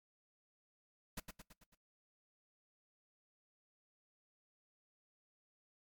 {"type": "noise with echo", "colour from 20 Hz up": "pink", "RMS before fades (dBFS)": -44, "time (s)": [1.17, 1.2], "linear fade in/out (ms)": 5, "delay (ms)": 110, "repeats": 5, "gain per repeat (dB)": -5, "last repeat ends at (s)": 1.75, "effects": ["noise-tail reverb RT60 0.2 s tail -25 dB re dry", "MP3 96 kbps"]}